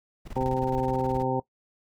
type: noise with tremolo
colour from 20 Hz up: brown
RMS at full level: -35 dBFS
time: 0.25-1.25 s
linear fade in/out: 20 ms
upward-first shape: square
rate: 19 Hz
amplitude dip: 80%
type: harmonic tone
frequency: 129.9 Hz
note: C3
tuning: 12 cents flat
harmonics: 1 / 2 / 3 / 4 / 6 / 7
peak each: -31 / -31 / -31 / -31 / -31 / -31 dBFS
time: 0.36-1.4 s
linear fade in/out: 5 ms
effects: noise-tail reverb RT60 0.1 s tail -19 dB re dry